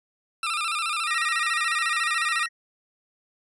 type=tone with vibrato; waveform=20% pulse; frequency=1274 Hz; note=D#6; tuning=41 cents sharp; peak=-20 dBFS; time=0.43-2.46 s; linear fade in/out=2 ms; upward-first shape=square; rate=14 Hz; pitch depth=86 cents each way
type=tone with tremolo; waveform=triangle; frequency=1885 Hz; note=A#6; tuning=19 cents sharp; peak=-21 dBFS; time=1.06-2.49 s; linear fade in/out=50 ms; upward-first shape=sine; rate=20 Hz; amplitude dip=75%
effects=resampled to 24000 Hz